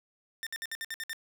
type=tone bursts; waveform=sawtooth; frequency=1805 Hz; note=A6; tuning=44 cents sharp; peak=-31 dBFS; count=8; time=0.43-1.131 s; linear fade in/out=0 ms; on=36 ms; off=59 ms; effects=none